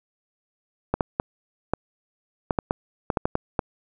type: clicks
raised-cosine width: 1 ms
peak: -7 dBFS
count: 12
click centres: 0.94 / 1.008 / 1.199 / 1.736 / 2.508 / 2.588 / 2.709 / 3.102 / 3.172 / 3.255 / 3.354 / 3.592 s
effects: none